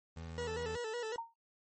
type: tone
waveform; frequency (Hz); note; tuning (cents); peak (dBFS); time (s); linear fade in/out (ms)
25% pulse; 82.41; E2; 0; -40; 0.16-0.77; 10
type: tone with vibrato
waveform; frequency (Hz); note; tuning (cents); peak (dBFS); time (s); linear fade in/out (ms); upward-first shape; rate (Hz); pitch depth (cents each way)
40% pulse; 460; A#4; -23; -36; 0.38-1.16; 0; square; 5.4; 79
type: tone with exponential decay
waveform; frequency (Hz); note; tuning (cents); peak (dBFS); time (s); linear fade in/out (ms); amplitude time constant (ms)
sine; 920; A#5; -23; -33; 1.18-1.34; 5; 33
effects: noise-tail reverb RT60 0.1 s tail -19 dB re dry + MP3 32 kbps